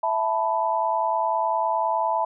sine chord, E suspended fourth, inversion none, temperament just, 659.3 / 879 / 988.9 Hz, E5 / A5 / B5, 0 / -2 / +2 cents, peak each -26 / -24 / -25 dBFS, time 0.03-2.25 s, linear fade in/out 5 ms, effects none

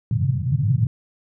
white band-pass noise, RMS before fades -20 dBFS, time 0.11-0.87 s, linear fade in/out 2 ms, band 100 to 150 Hz, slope 48 dB/octave, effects none

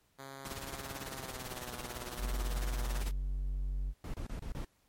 5% pulse tone with pitch glide, 136 to 121.86 Hz, C#3 to B2, -33 to -23 cents, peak -34 dBFS, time 0.18-3.02 s, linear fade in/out 20 ms, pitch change -190 cents, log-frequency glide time 1-1.75 s
pink noise with tremolo, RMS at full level -41 dBFS, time 0.45-3.11 s, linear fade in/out 0 ms, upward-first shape sine, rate 18 Hz, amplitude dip 75%
triangle tone, 46.91 Hz, F#1, 25 cents sharp, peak -30 dBFS, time 2.18-3.94 s, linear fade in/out 50 ms
brown noise bursts, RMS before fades -39 dBFS, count 5, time 4.04-4.648 s, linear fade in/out 2 ms, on 100 ms, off 27 ms
effects pink hiss -72 dBFS RMS until 4.88 s + MP3 64 kbps

